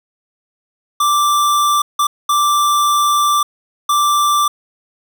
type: tone bursts at uneven times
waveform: square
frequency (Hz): 1174.7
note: D6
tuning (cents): 0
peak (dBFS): -12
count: 4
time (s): 1-1.82 / 1.99-2.07 / 2.29-3.43 / 3.89-4.48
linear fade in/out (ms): 5
effects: none